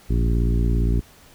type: harmonic tone with a mistuned harmonic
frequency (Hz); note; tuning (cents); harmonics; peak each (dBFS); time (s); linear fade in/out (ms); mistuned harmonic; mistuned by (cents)
57.6; A#1; -20; 1 / 2 / 3 / 4 / 5 / 6 / 7; -18 / -24 / -28 / -30 / -32 / -34 / -35; 0.09-1.01; 20; 1; -110
effects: pink hiss -50 dBFS RMS until 1.34 s